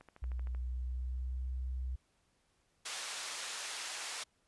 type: click train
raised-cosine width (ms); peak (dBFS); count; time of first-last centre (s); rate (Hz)
0.5; -39; 8; 0.01-0.548; 13
type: tone with pitch glide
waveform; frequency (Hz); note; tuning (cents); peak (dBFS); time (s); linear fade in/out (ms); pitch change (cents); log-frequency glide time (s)
sine; 61.74 to 63.66; B1 to C2; 0 to -47; -35; 0.22-1.96; 10; +53; 0.57-1.45
type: band-pass noise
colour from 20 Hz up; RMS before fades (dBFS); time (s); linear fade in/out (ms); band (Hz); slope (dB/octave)
white; -42; 2.85-4.24; 10; 670 to 7100; 12
effects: pink hiss -75 dBFS RMS until 4.47 s + resampled to 24000 Hz